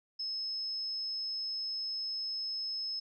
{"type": "tone", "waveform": "sine", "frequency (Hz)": 5190, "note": "E8", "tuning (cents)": -28, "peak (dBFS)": -34, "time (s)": [0.19, 3], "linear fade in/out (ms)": 10, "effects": []}